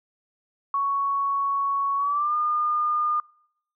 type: tone with pitch glide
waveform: sine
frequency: 1113 to 1213.7 Hz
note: C#6 to D#6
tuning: +7 to -43 cents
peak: -21 dBFS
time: 0.74-3.2 s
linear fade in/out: 2 ms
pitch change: +150 cents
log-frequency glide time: 1.97-2.35 s
effects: noise-tail reverb RT60 0.7 s tail -26 dB re dry